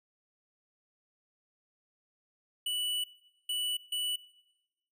square tone bursts at uneven times, 2960 Hz, F#7, in tune, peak -31 dBFS, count 3, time 2.66-3.04 / 3.49-3.77 / 3.92-4.16 s, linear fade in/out 5 ms, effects noise-tail reverb RT60 1.0 s tail -20 dB re dry

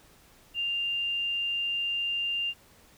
sine tone, 2794 Hz, F7, in tune, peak -27 dBFS, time 0.54-2.54 s, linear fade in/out 50 ms, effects pink hiss -58 dBFS RMS until 2.97 s

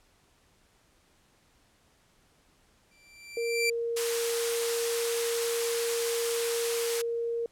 sawtooth tone with exponential growth, 2349 Hz, D7, in tune, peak -20 dBFS, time 2.91-3.7 s, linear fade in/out 5 ms, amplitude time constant 170 ms
sine tone, 466.2 Hz, A#4, in tune, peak -28 dBFS, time 3.37-7.46 s, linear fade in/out 2 ms
white high-pass noise, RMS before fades -32 dBFS, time 3.96-7.02 s, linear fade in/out 10 ms, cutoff 810 Hz, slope 24 dB/octave
effects pink hiss -65 dBFS RMS until 7.51 s + low-pass 11000 Hz 12 dB/octave

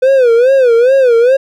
triangle tone with vibrato, 500 Hz, B4, 21 cents sharp, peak -3 dBFS, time 0.02-1.37 s, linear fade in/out 10 ms, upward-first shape sine, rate 2.4 Hz, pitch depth 150 cents each way, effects none

